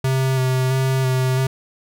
square tone with vibrato, 130.81 Hz, C3, in tune, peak -17 dBFS, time 0.04-1.47 s, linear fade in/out 5 ms, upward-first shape square, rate 1.5 Hz, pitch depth 17 cents each way, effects none

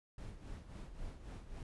brown noise with tremolo, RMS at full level -45 dBFS, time 0.18-1.63 s, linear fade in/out 2 ms, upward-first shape sine, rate 3.7 Hz, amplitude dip 65%, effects resampled to 24000 Hz

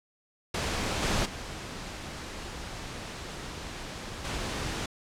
pink noise with level steps, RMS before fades -30 / -27 / -39 / -33 dBFS, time 0.54-4.86 s, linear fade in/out 5 ms, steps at 1.02 / 1.25 / 4.24 s, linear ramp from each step 10 ms, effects low-pass 7000 Hz 12 dB/octave

